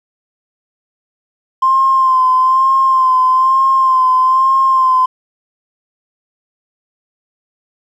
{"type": "tone with vibrato", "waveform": "triangle", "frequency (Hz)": 1046.5, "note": "C6", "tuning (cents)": 0, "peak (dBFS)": -4, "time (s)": [1.62, 5.06], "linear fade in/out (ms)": 10, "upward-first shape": "sine", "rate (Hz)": 1.1, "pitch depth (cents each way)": 34, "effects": ["tanh soft clip ceiling -6 dBFS"]}